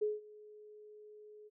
sine tone with ADSR envelope, 422.9 Hz, G#4, 31 cents sharp, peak -29 dBFS, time 0.01-1.5 s, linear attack 14 ms, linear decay 180 ms, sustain -23 dB, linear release 32 ms, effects none

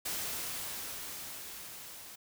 white noise with level ramp, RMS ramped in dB -36 to -49 dBFS, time 0.05-2.16 s, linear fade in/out 10 ms, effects none

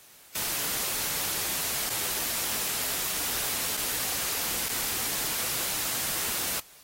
white noise with dropouts, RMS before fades -30 dBFS, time 0.35-6.6 s, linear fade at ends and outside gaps 5 ms, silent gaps 1.896-1.901 / 3.769-3.773 / 4.686-4.696 s, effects white hiss -53 dBFS RMS until 6.83 s + AAC 48 kbps

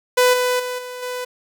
sawtooth tone with level steps, 498.6 Hz, B4, 16 cents sharp, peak -8 / -13 / -20 / -26 / -21 dBFS, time 0.17-1.25 s, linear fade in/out 10 ms, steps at 0.33 / 0.59 / 0.78 / 1.02 s, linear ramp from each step 10 ms, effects none

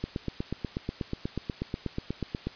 click train, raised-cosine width 3 ms, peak -17 dBFS, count 21, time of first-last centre 0.04-2.47 s, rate 8.23 Hz, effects white hiss -48 dBFS RMS until 2.55 s + resampled to 11025 Hz

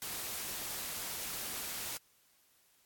white noise, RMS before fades -40 dBFS, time 0.02-1.97 s, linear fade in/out 0 ms, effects white hiss -69 dBFS RMS until 2.85 s + AAC 64 kbps

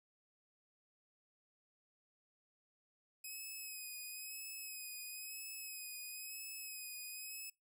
5% pulse tone with vibrato, 2534 Hz, D#7, 31 cents sharp, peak -37 dBFS, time 3.24-7.5 s, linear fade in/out 5 ms, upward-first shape sine, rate 1 Hz, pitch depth 40 cents each way, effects noise-tail reverb RT60 0.2 s tail -24 dB re dry

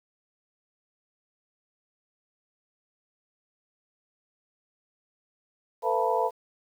sine tone cluster, 450 / 504 / 681 / 888 / 976 Hz, A4 / B4 / F5 / A5 / B5, +39 / +35 / -44 / +16 / -21 cents, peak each -29 dBFS, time 5.82-6.31 s, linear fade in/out 50 ms, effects 9-bit

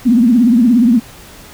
sine tone with vibrato, 237.9 Hz, A#3, 35 cents sharp, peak -6 dBFS, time 0.05-1 s, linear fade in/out 20 ms, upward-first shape triangle, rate 17 Hz, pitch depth 180 cents each way, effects pink hiss -37 dBFS RMS until 1.53 s

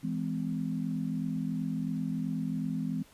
sine chord, E augmented, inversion none, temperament equal with one note detuned, 164.81 / 207.7 / 255.5 Hz, E3 / G#3 / B#3, 0 / 0 / -41 cents, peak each -34 / -35 / -34 dBFS, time 0.03-3.03 s, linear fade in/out 10 ms, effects pink hiss -59 dBFS RMS until 3.13 s + resampled to 32000 Hz

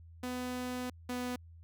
sawtooth tone pair in turn, 250 / 248.1 Hz, B3 / B3, +21 / +8 cents, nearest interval unison, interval 13 cents, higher first, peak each -32 / -31 dBFS, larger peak second, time 0.23-0.9 / 1.09-1.36 s, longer first, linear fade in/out 5 ms, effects added 83 Hz sine -51 dBFS peak until 1.63 s

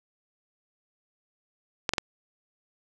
clicks, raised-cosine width 0.2 ms, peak -7 dBFS, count 3, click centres 1.892 / 1.936 / 1.982 s, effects none

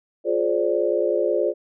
sine chord, D half-diminished seventh, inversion first, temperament just, 352.4 / 422.9 / 528.6 / 587.3 Hz, F4 / Ab4 / C5 / D5, +16 / +31 / +18 / 0 cents, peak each -24 dBFS, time 0.24-1.54 s, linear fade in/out 50 ms, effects none

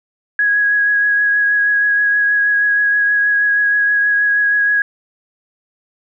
sine tone with vibrato, 1661.2 Hz, G#6, in tune, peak -11 dBFS, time 0.39-4.82 s, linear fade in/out 2 ms, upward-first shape triangle, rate 6.3 Hz, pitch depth 18 cents each way, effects none

